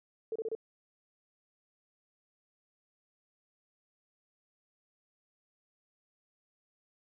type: tone bursts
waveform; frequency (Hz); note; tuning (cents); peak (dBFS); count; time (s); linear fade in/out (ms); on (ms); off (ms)
sine; 445; A4; +20; -32; 4; 0.32-0.551; 2; 36; 29
effects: none